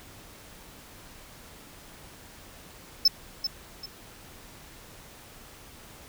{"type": "tone with echo", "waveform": "triangle", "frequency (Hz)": 5274, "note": "E8", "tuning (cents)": 0, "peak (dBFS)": -14, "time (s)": [3.05, 3.08], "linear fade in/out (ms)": 5, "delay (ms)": 390, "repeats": 2, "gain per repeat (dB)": -10, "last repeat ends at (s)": 3.86, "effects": ["pink hiss -49 dBFS RMS until 6.08 s"]}